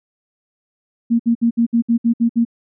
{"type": "tone bursts", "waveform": "sine", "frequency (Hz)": 233.1, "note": "A#3", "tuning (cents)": 0, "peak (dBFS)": -11, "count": 9, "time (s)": [1.1, 2.451], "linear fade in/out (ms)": 20, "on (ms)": 95, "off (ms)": 62, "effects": []}